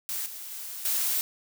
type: noise with level steps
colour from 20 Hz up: blue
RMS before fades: -32 / -40 / -38 / -27 dBFS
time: 0.09-1.21 s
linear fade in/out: 0 ms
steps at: 0.26 / 0.51 / 0.85 s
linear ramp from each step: 2 ms
effects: none